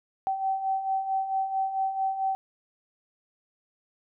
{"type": "beating tone pair", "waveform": "sine", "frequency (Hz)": [767, 771.5], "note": ["G5", "G5"], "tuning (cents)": [-38, -28], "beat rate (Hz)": 4.5, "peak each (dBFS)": [-33, -26], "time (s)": [0.27, 2.35], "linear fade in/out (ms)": 0, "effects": []}